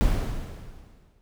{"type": "noise with exponential decay", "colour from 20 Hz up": "brown", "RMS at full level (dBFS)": -20, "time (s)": [0.01, 1.21], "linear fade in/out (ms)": 0, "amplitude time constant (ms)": 260, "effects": []}